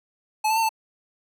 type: tone with pitch steps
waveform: square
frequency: 861 / 882 / 904 / 883 Hz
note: A5 / A5 / A5 / A5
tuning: -38 / +4 / +47 / +6 cents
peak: -20 dBFS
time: 0.44-0.692 s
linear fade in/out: 10 ms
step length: 63 ms
effects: none